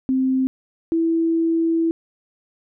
sine tone pair in turn, 261.6 / 329.3 Hz, C4 / E4, 0 / -2 cents, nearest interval major third, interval 398 cents, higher second, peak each -16 dBFS, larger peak neither, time 0.09-0.47 / 0.92-1.91 s, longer second, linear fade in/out 0 ms, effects none

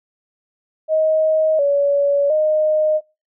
sine tone with pitch steps, 629 / 567 / 617 Hz, D#5 / C#5 / D#5, +19 / +39 / -15 cents, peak -13 dBFS, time 0.88-3.01 s, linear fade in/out 50 ms, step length 710 ms, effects noise-tail reverb RT60 0.3 s tail -26 dB re dry

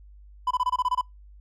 triangle tone bursts, 1000 Hz, B5, 21 cents sharp, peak -19 dBFS, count 9, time 0.47-1.012 s, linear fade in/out 5 ms, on 38 ms, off 25 ms, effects noise-tail reverb RT60 0.2 s tail -26 dB re dry + added 50 Hz sine -46 dBFS peak until 1.4 s

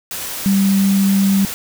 sine tone in noise, 196 Hz, G3, in tune, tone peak -11 dBFS, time 0.46-1.45 s, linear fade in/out 0 ms, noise white, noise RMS -26 dBFS, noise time 0.11-1.54 s, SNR +12 dB, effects none

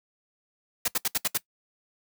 white noise bursts, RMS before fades -25 dBFS, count 6, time 0.85-1.376 s, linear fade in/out 5 ms, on 31 ms, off 68 ms, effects noise-tail reverb RT60 0.1 s tail -20 dB re dry

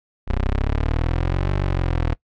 20% pulse exponential two-way sweep, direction up then down, 30.49 to 48.69 to 39.18 Hz, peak -14 dBFS, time 0.27-2.15 s, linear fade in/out 20 ms, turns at 1.55 s, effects noise-tail reverb RT60 0.1 s tail -22 dB re dry + low-pass 3000 Hz 12 dB/octave

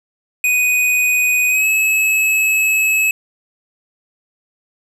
square tone with pitch glide, 2489 to 2583 Hz, D#7 to E7, 0 to -36 cents, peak -13 dBFS, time 0.44-3.11 s, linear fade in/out 2 ms, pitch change +64 cents, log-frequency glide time 1.49-1.66 s, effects none

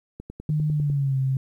click train, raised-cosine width 3 ms, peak -23 dBFS, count 8, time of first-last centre 0.2-0.9 s, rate 10 Hz
sine tone with pitch glide, 152 to 133.09 Hz, D#3 to C3, -40 to +30 cents, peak -20 dBFS, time 0.49-1.37 s, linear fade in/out 2 ms, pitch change -230 cents, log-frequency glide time 0.71-1.17 s
effects 10-bit

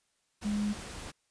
sine tone in noise, 207.6 Hz, G#3, in tune, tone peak -28 dBFS, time 0.44-0.74 s, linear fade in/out 20 ms, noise pink, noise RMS -43 dBFS, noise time 0.41-1.12 s, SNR +12 dB, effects white hiss -75 dBFS RMS until 1.3 s + resampled to 22050 Hz

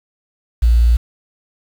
sine tone with quantisation, 58.27 Hz, A#1, in tune, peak -8 dBFS, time 0.62-0.97 s, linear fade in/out 10 ms, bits 6, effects none

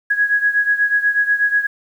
sine beating tone pair, 1661.2 / 1669.4 Hz, G#6 / G#6, 0 / +9 cents, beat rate 8.2 Hz, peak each -15 / -19 dBFS, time 0.1-1.67 s, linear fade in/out 10 ms, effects 8-bit

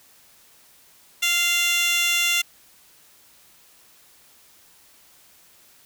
15% pulse tone with high-pass filter, 693 Hz, F5, 14 cents flat, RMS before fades -21 dBFS, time 1.22-2.42 s, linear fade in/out 10 ms, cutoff 3000 Hz, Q 1.7, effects white hiss -54 dBFS RMS until 5.85 s

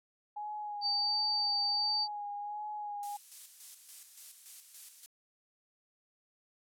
sine tone with vibrato, 830.6 Hz, G#5, in tune, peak -37 dBFS, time 0.36-3.17 s, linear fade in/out 10 ms, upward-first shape sine, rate 1.4 Hz, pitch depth 27 cents each way
sine tone, 4612 Hz, D8, 32 cents flat, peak -29 dBFS, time 0.81-2.08 s, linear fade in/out 50 ms
violet noise with tremolo, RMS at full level -43 dBFS, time 3.03-5.06 s, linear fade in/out 0 ms, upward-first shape square, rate 3.5 Hz, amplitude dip 50%
effects low-pass 10000 Hz 12 dB/octave

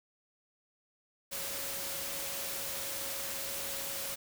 sine tone in noise, 552 Hz, C#5, 7 cents flat, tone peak -48 dBFS, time 1.31-4.16 s, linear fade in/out 20 ms, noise white, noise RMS -38 dBFS, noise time 1.31-4.16 s, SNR -13 dB, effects none

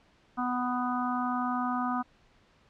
harmonic tone, 248.2 Hz, B3, 9 cents sharp, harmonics 1 / 3 / 4 / 5 / 6, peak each -31 / -34 / -36 / -33 / -42 dBFS, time 0.37-2.03 s, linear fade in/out 20 ms, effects pink hiss -63 dBFS RMS until 2.69 s + low-pass 4000 Hz 12 dB/octave

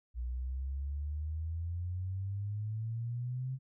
sine exponential sweep, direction up, 59.3 to 132.9 Hz, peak -34 dBFS, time 0.14-3.59 s, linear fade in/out 50 ms, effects none

